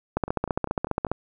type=two click trains; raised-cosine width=1 ms; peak=-19 / -9 dBFS; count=5 / 15; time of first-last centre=0.28-1.067 / 0.17-1.116 s; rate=5.08 / 14.8 Hz; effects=none